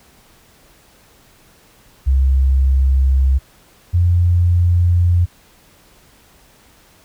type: tone pair in turn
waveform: sine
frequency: 66.6 / 87.58 Hz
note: C2 / F2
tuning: +31 / +5 cents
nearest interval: perfect fourth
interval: 474 cents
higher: second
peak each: -10 dBFS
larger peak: neither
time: 2.06-3.39 / 3.93-5.26 s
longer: neither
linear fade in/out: 20 ms
effects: pink hiss -50 dBFS RMS until 7.04 s